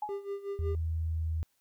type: tone with exponential decay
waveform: sine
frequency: 842 Hz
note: G#5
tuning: 24 cents sharp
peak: -29 dBFS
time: 0.02-0.25 s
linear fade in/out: 5 ms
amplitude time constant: 48 ms
type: tone with tremolo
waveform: triangle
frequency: 399.3 Hz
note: G4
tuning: 32 cents sharp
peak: -30 dBFS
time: 0.09-0.75 s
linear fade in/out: 0 ms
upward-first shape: sine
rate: 5.4 Hz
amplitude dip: 80%
type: tone with pitch glide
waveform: sine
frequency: 81 to 80.39 Hz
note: E2 to E2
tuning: -30 to -43 cents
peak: -29 dBFS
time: 0.59-1.43 s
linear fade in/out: 0 ms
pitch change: -13 cents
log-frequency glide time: 1.07-1.28 s
effects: white hiss -74 dBFS RMS until 1.6 s